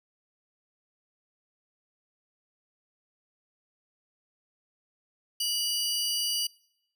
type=tone pair together; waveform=sawtooth; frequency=2932 / 4700 Hz; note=F#7 / D8; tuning=-16 / +1 cents; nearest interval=minor sixth; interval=817 cents; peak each=-27 dBFS; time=5.4-6.47 s; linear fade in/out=5 ms; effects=noise-tail reverb RT60 0.8 s tail -26 dB re dry